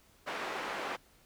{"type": "band-pass noise", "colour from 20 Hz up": "white", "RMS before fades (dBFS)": -38, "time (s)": [0.26, 0.97], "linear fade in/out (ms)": 20, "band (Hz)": [330, 1600], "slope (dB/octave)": 12, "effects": ["pink hiss -64 dBFS RMS until 1.25 s"]}